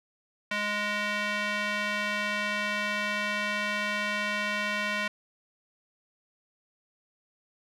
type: tone with band-pass filter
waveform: square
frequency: 207.7 Hz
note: G#3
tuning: in tune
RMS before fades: -30 dBFS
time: 0.51-5.08 s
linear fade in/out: 5 ms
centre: 2100 Hz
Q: 1.6
effects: none